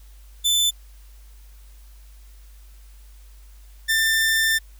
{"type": "tone pair in turn", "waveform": "sawtooth", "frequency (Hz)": [3520, 1786.6], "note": ["A7", "A6"], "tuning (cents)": [0, 26], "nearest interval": "octave", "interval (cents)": 1174, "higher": "first", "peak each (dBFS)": -14, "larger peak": "neither", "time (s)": [[0.44, 0.71], [3.88, 4.59]], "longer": "second", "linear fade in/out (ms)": 20, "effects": ["added 50 Hz sine -43 dBFS peak until 4.79 s", "white hiss -57 dBFS RMS until 4.79 s"]}